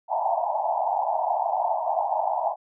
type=band-pass noise; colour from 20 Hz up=pink; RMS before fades=-25 dBFS; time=0.08-2.56 s; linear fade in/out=50 ms; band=640 to 940 Hz; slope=96 dB/octave; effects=none